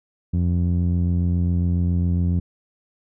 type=tone with low-pass filter; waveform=sawtooth; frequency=87.31 Hz; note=F2; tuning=in tune; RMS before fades=-20 dBFS; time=0.33-2.4 s; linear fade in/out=10 ms; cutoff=190 Hz; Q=1.4; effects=none